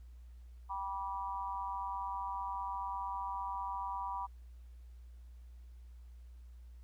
sine tone with amplitude modulation, 975 Hz, B5, 23 cents flat, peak -32 dBFS, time 0.69-4.27 s, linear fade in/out 20 ms, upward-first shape sine, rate 191 Hz, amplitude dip 100%, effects added 60 Hz sine -50 dBFS peak until 6.83 s + pink hiss -75 dBFS RMS until 6.83 s

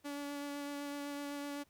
sawtooth tone with vibrato, 286.3 Hz, D4, 44 cents flat, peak -36 dBFS, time 0.04-1.64 s, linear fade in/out 20 ms, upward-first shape sine, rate 7.9 Hz, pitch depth 12 cents each way, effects pink hiss -72 dBFS RMS until 1.69 s

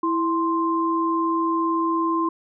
sine tone pair together, 329.8 / 1047 Hz, E4 / C6, +1 / +1 cents, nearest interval octave + minor sixth, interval 2000 cents, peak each -22 dBFS, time 0.03-2.29 s, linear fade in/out 5 ms, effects none

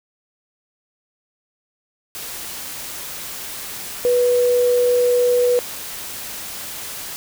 sine tone in noise, 490.1 Hz, B4, 13 cents flat, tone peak -13 dBFS, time 4.05-5.59 s, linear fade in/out 0 ms, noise white, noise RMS -31 dBFS, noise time 2.15-7.16 s, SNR +15 dB, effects none

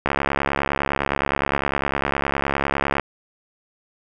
click train, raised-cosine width 0.5 ms, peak -5 dBFS, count 206, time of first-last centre 0.06-2.997 s, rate 69.8 Hz, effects none

